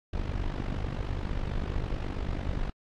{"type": "noise with amplitude modulation", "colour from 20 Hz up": "brown", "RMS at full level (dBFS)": -28, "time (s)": [0.13, 2.7], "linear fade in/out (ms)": 5, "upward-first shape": "sine", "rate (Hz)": 49.2, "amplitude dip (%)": 80, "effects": ["low-pass 4000 Hz 12 dB/octave", "AAC 64 kbps"]}